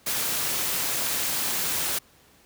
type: noise with amplitude modulation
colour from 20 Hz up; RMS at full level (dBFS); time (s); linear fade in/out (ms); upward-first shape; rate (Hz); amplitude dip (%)
white; -25; 0.06-1.99; 10; sine; 254; 40
effects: pink hiss -57 dBFS RMS until 2.45 s + high-pass 60 Hz 12 dB/octave